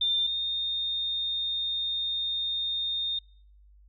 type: tone pair in turn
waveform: sine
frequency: 3593 / 3660 Hz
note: A7 / A#7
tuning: +36 / -32 cents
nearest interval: unison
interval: 32 cents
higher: second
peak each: -23 / -27 dBFS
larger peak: first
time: 0.01-0.27 / 0.27-3.19 s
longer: second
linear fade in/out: 5 ms
effects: noise-tail reverb RT60 0.6 s tail -26 dB re dry + added 50 Hz sine -53 dBFS peak until 3.88 s